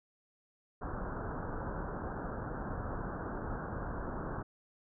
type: low-pass noise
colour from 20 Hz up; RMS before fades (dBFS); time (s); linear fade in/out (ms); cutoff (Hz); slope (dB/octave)
pink; -39; 0.81-4.43; 10; 1600; 96
effects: none